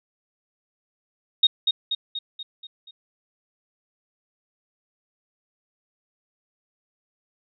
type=tone with echo; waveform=sine; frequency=3728 Hz; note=A#7; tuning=1 cent flat; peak=-12 dBFS; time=1.43-1.47 s; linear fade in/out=5 ms; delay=240 ms; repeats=6; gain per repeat=-5 dB; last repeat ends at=2.91 s; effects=none